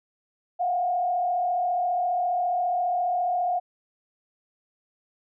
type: tone with frequency modulation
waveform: sine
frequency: 715 Hz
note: F5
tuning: 41 cents sharp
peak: -22 dBFS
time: 0.59-3.6 s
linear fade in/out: 20 ms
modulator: 34.7 Hz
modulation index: 0.71
effects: none